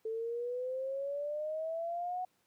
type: exponential sweep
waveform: sine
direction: up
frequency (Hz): 440 to 740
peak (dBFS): -34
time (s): 0.05-2.25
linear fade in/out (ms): 5
effects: pink hiss -74 dBFS RMS until 2.46 s + high-pass 150 Hz 12 dB/octave